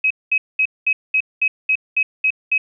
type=tone bursts; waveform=sine; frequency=2547 Hz; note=D#7; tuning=40 cents sharp; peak=-13 dBFS; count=10; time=0.04-2.58 s; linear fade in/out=5 ms; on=65 ms; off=210 ms; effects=none